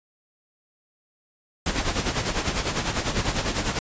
pink noise with tremolo, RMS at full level -23 dBFS, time 1.66-3.79 s, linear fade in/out 2 ms, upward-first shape sine, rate 10 Hz, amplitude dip 65%, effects resampled to 16000 Hz

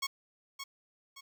10% pulse tone with echo, 1100 Hz, C#6, 14 cents flat, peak -23 dBFS, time 0.02-0.07 s, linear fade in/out 10 ms, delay 570 ms, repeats 2, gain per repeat -8 dB, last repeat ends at 1.21 s, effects none

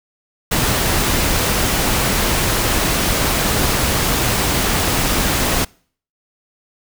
pink noise, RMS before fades -17 dBFS, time 0.51-5.65 s, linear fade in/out 10 ms, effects noise-tail reverb RT60 0.5 s tail -26 dB re dry

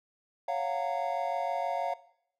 triangle chord, Gb major seventh, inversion second, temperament just, 555 / 693.7 / 740 / 925 Hz, Db5 / F5 / Gb5 / Bb5, +2 / -12 / 0 / -14 cents, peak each -34 / -30 / -33 / -36 dBFS, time 0.48-1.94 s, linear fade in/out 5 ms, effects noise-tail reverb RT60 0.7 s tail -18 dB re dry

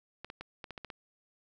clicks, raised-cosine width 0.3 ms, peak -26 dBFS, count 8, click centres 0.246 / 0.301 / 0.41 / 0.642 / 0.707 / 0.778 / 0.847 / 0.902 s, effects none

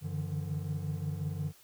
triangle tone cluster, 95.6 / 147 / 152.6 / 168.4 Hz, G2 / D3 / D#3 / E3, -43 / +2 / -33 / +37 cents, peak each -36 / -34 / -38 / -39 dBFS, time 0.01-1.53 s, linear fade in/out 50 ms, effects white hiss -60 dBFS RMS until 1.63 s

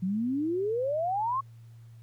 sine exponential sweep, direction up, 177.8 to 1111 Hz, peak -26 dBFS, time 0.02-1.41 s, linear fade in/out 10 ms, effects added 115 Hz sine -47 dBFS peak until 2.02 s + pink hiss -68 dBFS RMS until 2.02 s

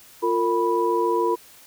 sine tone cluster, 349.8 / 456.9 / 983 Hz, F4 / A#4 / B5, +3 / -35 / -8 cents, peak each -23 dBFS, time 0.22-1.36 s, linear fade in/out 20 ms, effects white hiss -49 dBFS RMS until 1.66 s

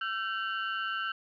35% pulse ring-modulated tone, 1446 Hz, F#6, 40 cents flat, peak -26 dBFS, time 0.01-1.12 s, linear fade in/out 5 ms, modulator 104 Hz, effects resampled to 11025 Hz + 10-bit

